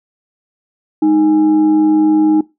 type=tone with frequency modulation; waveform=sine; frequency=310.6 Hz; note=D#4; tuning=3 cents flat; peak=-8 dBFS; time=1.02-2.41 s; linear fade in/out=5 ms; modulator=515 Hz; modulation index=0.33; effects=noise-tail reverb RT60 0.2 s tail -19 dB re dry